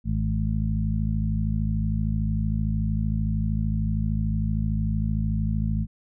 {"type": "harmonic tone with a mistuned harmonic", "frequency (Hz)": 53.2, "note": "G#1", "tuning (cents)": 42, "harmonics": [1, 2, 3, 4], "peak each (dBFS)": [-26, -27, -29, -29], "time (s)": [0.04, 5.87], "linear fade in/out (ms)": 50, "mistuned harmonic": 4, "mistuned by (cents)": 16, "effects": []}